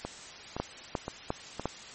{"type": "two click trains", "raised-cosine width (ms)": 1, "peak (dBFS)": [-15, -20], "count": [4, 4], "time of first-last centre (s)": [[0.6, 1.656], [0.05, 1.596]], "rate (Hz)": [2.84, 1.94], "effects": ["white hiss -46 dBFS RMS until 1.94 s", "MP3 32 kbps"]}